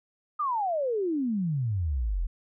sine exponential sweep, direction down, 1252 to 37.98 Hz, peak -25 dBFS, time 0.39-2.27 s, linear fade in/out 10 ms, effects none

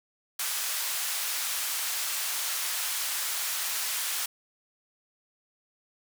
white band-pass noise, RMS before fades -31 dBFS, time 0.39-4.26 s, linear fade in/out 5 ms, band 970 to 16000 Hz, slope 12 dB/octave, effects none

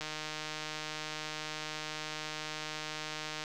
click train, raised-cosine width 0.2 ms, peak -21 dBFS, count 529, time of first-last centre 0.01-3.439 s, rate 154 Hz, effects none

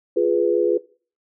sine chord, F diminished, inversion none, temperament equal, 349.2 / 415.3 / 493.9 Hz, F4 / Ab4 / Cb5, 0 / 0 / 0 cents, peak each -20 dBFS, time 0.16-0.78 s, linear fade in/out 10 ms, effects noise-tail reverb RT60 0.4 s tail -20 dB re dry

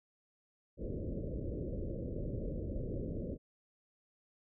pink low-pass noise, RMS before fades -39 dBFS, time 0.77-3.38 s, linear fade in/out 50 ms, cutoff 590 Hz, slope 96 dB/octave, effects none

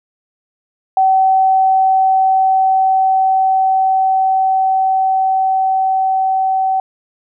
sine tone with level ramp, 763 Hz, G5, 47 cents flat, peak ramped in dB -8 to -12 dBFS, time 0.97-6.8 s, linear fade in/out 2 ms, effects none

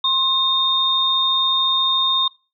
sine tone pair together, 1058 / 3667 Hz, C6 / A#7, +19 / -29 cents, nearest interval octave + minor seventh, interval 2152 cents, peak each -22 / -16 dBFS, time 0.04-2.28 s, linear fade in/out 5 ms, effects noise-tail reverb RT60 0.3 s tail -22 dB re dry

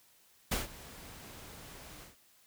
pink noise with ADSR envelope, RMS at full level -31 dBFS, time 0.51-2.16 s, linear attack 9 ms, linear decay 150 ms, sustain -19 dB, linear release 140 ms, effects white hiss -65 dBFS RMS until 2.46 s

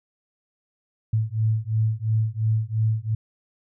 sine beating tone pair, 108.7 / 111.6 Hz, A2 / A2, -21 / +25 cents, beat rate 2.9 Hz, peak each -23 dBFS, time 1.13-3.15 s, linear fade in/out 5 ms, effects none

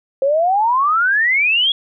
sine exponential sweep, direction up, 527 to 3379 Hz, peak -12 dBFS, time 0.22-1.72 s, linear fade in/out 2 ms, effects none

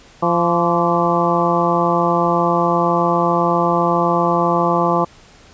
harmonic tone with a mistuned harmonic, 172.3 Hz, F3, 23 cents flat, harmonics 1 / 2 / 3 / 4 / 5 / 6 / 7, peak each -21 / -21 / -21 / -21 / -21 / -21 / -21 dBFS, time 0.22-5.05 s, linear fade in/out 10 ms, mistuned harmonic 7, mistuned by -74 cents, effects pink hiss -46 dBFS RMS until 5.53 s + resampled to 16000 Hz

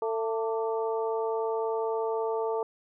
harmonic tone with a mistuned harmonic, 223.7 Hz, A3, 29 cents sharp, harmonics 2 / 3 / 4 / 5, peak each -28 / -36 / -34 / -40 dBFS, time 0.02-2.63 s, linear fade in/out 2 ms, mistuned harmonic 5, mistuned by +71 cents, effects none

